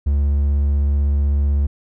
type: tone with vibrato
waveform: triangle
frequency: 71.2 Hz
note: C#2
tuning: 47 cents sharp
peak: -12 dBFS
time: 0.06-1.67 s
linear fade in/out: 10 ms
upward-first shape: square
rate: 16 Hz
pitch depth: 9 cents each way
effects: none